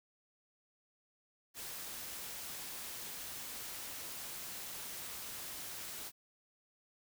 white noise, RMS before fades -45 dBFS, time 1.54-6.12 s, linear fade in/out 50 ms, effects none

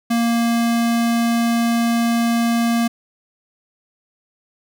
square tone, 233.1 Hz, A#3, in tune, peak -16 dBFS, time 0.1-2.88 s, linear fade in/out 10 ms, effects none

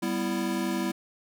square chord, E minor, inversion first, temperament equal with one note detuned, 196 / 246.9 / 332.1 Hz, G3 / B3 / E4, 0 / 0 / +13 cents, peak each -32 / -33 / -31 dBFS, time 0.02-0.92 s, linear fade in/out 10 ms, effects none

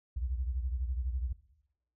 sine beating tone pair, 61.4 / 73.4 Hz, B1 / D2, -9 / 0 cents, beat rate 12 Hz, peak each -32 / -38 dBFS, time 0.16-1.33 s, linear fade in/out 10 ms, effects noise-tail reverb RT60 0.8 s tail -17 dB re dry

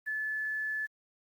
sine tone with quantisation, 1731 Hz, A6, 29 cents flat, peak -31 dBFS, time 0.06-0.87 s, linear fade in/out 20 ms, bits 10, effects Opus 32 kbps

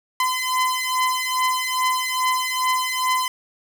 sawtooth beating tone pair, 1020 / 1022.4 Hz, C6 / C6, -44 / -40 cents, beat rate 2.4 Hz, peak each -19 dBFS, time 0.2-3.28 s, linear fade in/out 2 ms, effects none

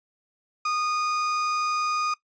35% pulse tone, 1231 Hz, D#6, 19 cents flat, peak -22 dBFS, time 0.65-2.14 s, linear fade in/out 5 ms, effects noise-tail reverb RT60 0.1 s tail -18 dB re dry + resampled to 16000 Hz

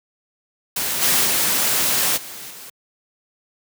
white noise with level steps, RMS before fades -23 / -17 / -19 / -35 / -38 dBFS, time 0.76-2.7 s, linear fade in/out 5 ms, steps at 1.01 / 1.24 / 2.16 / 2.49 s, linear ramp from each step 20 ms, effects high-pass 100 Hz 12 dB/octave

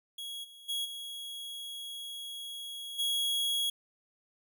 45% pulse tone with level steps, 3322 Hz, G#7, in tune, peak -38 / -50 / -31 / -39 / -28 dBFS, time 0.18-3.7 s, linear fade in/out 5 ms, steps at 0.43 / 0.68 / 0.84 / 2.98 s, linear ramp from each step 20 ms, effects none

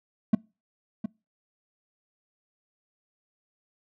triangle tone with echo, 217.3 Hz, A3, 21 cents flat, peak -13 dBFS, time 0.33-0.35 s, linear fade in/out 5 ms, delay 710 ms, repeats 1, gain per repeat -11 dB, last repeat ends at 1.06 s, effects noise-tail reverb RT60 0.3 s tail -25 dB re dry

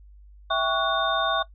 sine tone cluster, 658 / 785 / 1121 / 1468 / 3639 Hz, E5 / G5 / C#6 / F#6 / A#7, -3 / +2 / +19 / -14 / -42 cents, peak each -26 / -30 / -25 / -29 / -28 dBFS, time 0.5-1.43 s, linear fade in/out 10 ms, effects noise-tail reverb RT60 0.1 s tail -17 dB re dry + added 50 Hz sine -46 dBFS peak until 1.54 s

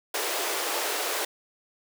pink high-pass noise, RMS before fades -29 dBFS, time 0.14-1.25 s, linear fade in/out 5 ms, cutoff 350 Hz, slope 48 dB/octave, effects none

